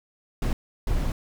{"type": "noise bursts at uneven times", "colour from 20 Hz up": "brown", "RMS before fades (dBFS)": -24, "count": 2, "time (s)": [[0.42, 0.53], [0.87, 1.12]], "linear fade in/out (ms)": 2, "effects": []}